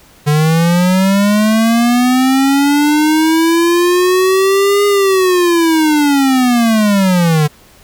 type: linear two-way sweep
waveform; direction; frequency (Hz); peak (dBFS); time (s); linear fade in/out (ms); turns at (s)
square; up then down; 146.83 to 409.3 to 146.83; -9; 0.26-7.48; 20; 4.86
effects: pink hiss -44 dBFS RMS until 7.83 s